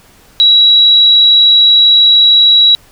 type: tone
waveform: sine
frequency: 3889 Hz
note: B7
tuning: 27 cents flat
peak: -3 dBFS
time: 0.4-2.75 s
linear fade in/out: 0 ms
effects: pink hiss -44 dBFS RMS until 2.91 s